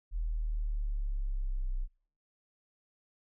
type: exponential sweep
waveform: sine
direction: down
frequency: 40.78 to 30.94 Hz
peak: -30 dBFS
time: 0.11-1.88 s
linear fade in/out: 50 ms
effects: noise-tail reverb RT60 0.6 s tail -24 dB re dry